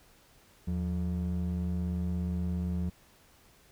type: ring-modulated tone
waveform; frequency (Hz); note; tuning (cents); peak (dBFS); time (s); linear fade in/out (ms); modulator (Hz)
triangle; 129.1; C3; -23; -24; 0.67-2.9; 10; 48.6
effects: pink hiss -61 dBFS RMS until 3.71 s